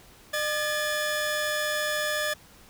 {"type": "tone pair together", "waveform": "sawtooth", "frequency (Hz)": [603.7, 1717], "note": ["D5", "A6"], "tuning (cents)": [48, -43], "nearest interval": "octave + tritone", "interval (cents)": 1809, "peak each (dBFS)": -25, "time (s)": [0.33, 2.34], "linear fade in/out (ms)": 10, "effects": ["pink hiss -53 dBFS RMS until 2.69 s"]}